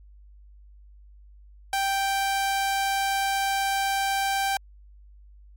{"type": "tone", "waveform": "sawtooth", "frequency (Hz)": 784, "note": "G5", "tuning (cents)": 0, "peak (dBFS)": -19, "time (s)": [1.73, 4.57], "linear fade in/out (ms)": 2, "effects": ["added 50 Hz sine -47 dBFS peak until 5.56 s", "MP3 64 kbps"]}